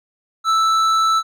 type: tone with hard clipping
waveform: sine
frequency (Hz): 1318.5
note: E6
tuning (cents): 0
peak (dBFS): -15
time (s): 0.44-1.23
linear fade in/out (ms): 50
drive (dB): 9
effects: none